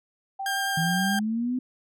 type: tone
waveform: sine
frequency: 779 Hz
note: G5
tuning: 11 cents flat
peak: -29 dBFS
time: 0.39-1.2 s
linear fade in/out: 10 ms
type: tone with vibrato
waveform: sawtooth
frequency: 1601 Hz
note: G6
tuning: 36 cents sharp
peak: -23 dBFS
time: 0.46-1.19 s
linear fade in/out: 2 ms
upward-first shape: square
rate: 9.6 Hz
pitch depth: 8 cents each way
type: linear sweep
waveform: sine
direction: up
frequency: 159 to 256.9 Hz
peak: -24 dBFS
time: 0.77-1.59 s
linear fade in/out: 5 ms
effects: none